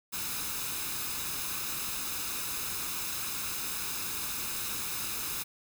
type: noise with comb filter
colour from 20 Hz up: white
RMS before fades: -35 dBFS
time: 0.12-5.44 s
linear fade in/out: 20 ms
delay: 0.78 ms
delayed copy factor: +0.55
effects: none